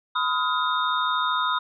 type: tone cluster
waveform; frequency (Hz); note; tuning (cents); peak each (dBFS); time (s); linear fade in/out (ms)
sine; 1007 / 1262 / 1415 / 3678; B5 / D#6 / F6 / A#7; +33 / +24 / +22 / -24; -26 / -25 / -29 / -29; 0.15-1.59; 10
effects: none